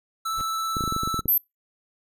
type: tone with vibrato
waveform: square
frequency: 1318 Hz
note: E6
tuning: 1 cent flat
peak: -26 dBFS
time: 0.25-1.21 s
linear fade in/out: 10 ms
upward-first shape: sine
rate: 18 Hz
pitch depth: 9 cents each way
type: noise with exponential growth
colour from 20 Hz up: brown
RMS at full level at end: -31 dBFS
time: 0.29-0.41 s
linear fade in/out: 0 ms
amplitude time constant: 24 ms
type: clicks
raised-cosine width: 3 ms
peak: -17 dBFS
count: 11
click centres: 0.768 / 0.808 / 0.839 / 0.877 / 0.924 / 0.964 / 1.034 / 1.075 / 1.143 / 1.192 / 1.257 s
type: tone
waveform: sine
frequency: 12280 Hz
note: G9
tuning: 37 cents flat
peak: -17 dBFS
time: 1.28-1.38 s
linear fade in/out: 5 ms
effects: noise-tail reverb RT60 0.2 s tail -25 dB re dry